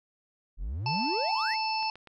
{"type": "exponential sweep", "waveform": "triangle", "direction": "up", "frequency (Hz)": [36.71, 2334], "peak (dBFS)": -29, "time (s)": [0.57, 1.57], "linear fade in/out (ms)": 50}
{"type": "harmonic tone", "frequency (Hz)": 880, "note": "A5", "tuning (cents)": 0, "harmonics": [1, 3, 5, 6], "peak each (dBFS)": [-29, -35, -38, -35], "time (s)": [0.86, 1.9], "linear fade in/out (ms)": 2}
{"type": "clicks", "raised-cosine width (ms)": 0.3, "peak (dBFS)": -33, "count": 4, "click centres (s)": [1.537, 1.827, 1.956, 2.073]}
{"effects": []}